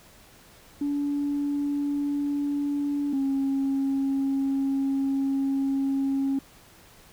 sine tone pair in turn, 286.9 / 272.6 Hz, D4 / C#4, -40 / -29 cents, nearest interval minor second, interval 89 cents, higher first, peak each -23 / -21 dBFS, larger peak second, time 0.81-3.13 / 3.13-6.39 s, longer second, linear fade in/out 5 ms, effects tanh soft clip ceiling -20 dBFS + pink hiss -53 dBFS RMS until 7.12 s

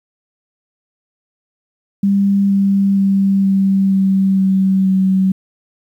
sine tone with pitch steps, 198.5 / 197.02 / 195.54 / 194.08 / 192.63 / 191.19 / 189.76 Hz, G3 / G3 / G3 / G3 / G3 / G3 / F#3, +22 / +9 / -4 / -17 / -30 / -43 / +44 cents, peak -10 dBFS, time 2.03-5.32 s, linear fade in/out 5 ms, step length 470 ms, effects 8-bit

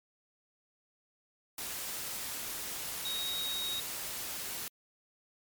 sine tone in noise, 3777 Hz, A#7, 22 cents sharp, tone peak -34 dBFS, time 3.05-3.8 s, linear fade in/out 2 ms, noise white, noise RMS -39 dBFS, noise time 1.58-4.68 s, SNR +2 dB, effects MP3 96 kbps

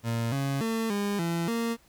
30% pulse tone with pitch steps, 115.8 / 138 / 225.4 / 203 / 168.5 / 231.2 Hz, A#2 / C#3 / A3 / G#3 / E3 / A#3, -11 / -7 / +42 / -39 / +38 / -14 cents, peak -24 dBFS, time 0.03-1.77 s, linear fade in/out 50 ms, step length 290 ms, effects pink hiss -61 dBFS RMS until 1.88 s

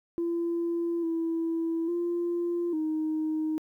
sine tone with pitch steps, 339.6 / 329.7 / 345.6 / 312.4 Hz, F4 / E4 / F4 / D#4, -48 / 0 / -18 / +7 cents, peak -25 dBFS, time 0.18-3.58 s, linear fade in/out 0 ms, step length 850 ms, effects tanh soft clip ceiling -23 dBFS + 11-bit

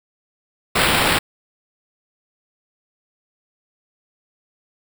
white noise with sample-and-hold, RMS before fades -17 dBFS, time 0.75-1.19 s, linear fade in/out 10 ms, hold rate 6300 Hz, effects none

